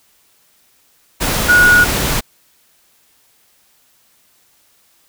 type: tone in noise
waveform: sine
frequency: 1452 Hz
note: F#6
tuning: 33 cents flat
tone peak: -6 dBFS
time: 1.48-1.85 s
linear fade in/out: 20 ms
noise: pink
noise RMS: -17 dBFS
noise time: 1.2-2.21 s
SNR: +8 dB
effects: white hiss -55 dBFS RMS until 5.08 s